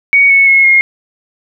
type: tone with pitch steps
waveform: sine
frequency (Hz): 2239 / 2207 / 2175 / 2144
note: C#7 / C#7 / C#7 / C7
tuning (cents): +17 / -8 / -33 / +42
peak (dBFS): -4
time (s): 0.13-0.81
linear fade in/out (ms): 0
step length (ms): 170
effects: none

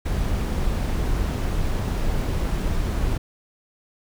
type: noise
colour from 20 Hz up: brown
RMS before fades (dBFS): -23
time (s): 0.05-3.18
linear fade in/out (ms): 10
effects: none

